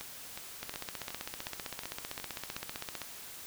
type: two click trains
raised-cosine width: 0.2 ms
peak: -20 / -23 dBFS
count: 38 / 8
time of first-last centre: 0.63-3.017 / 0.01-2.565 s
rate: 15.5 / 2.74 Hz
effects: white hiss -47 dBFS RMS until 3.46 s